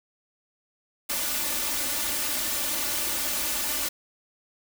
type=noise with comb filter; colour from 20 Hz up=white; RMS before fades=-28 dBFS; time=1.09-3.89 s; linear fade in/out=10 ms; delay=3.4 ms; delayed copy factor=+0.75; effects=none